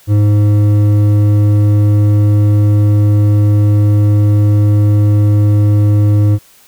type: tone with hard clipping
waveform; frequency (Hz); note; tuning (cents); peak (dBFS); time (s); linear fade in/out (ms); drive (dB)
sine; 103.83; G#2; 0; -8; 0.07-6.39; 50; 8
effects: white hiss -45 dBFS RMS until 6.67 s